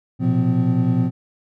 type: tone cluster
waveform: triangle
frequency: 115 / 124.9 / 175 / 255.5 Hz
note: A#2 / B2 / F3 / C4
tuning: -23 / +20 / +4 / -41 cents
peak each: -19 dBFS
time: 0.19-1.11 s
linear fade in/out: 50 ms
effects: none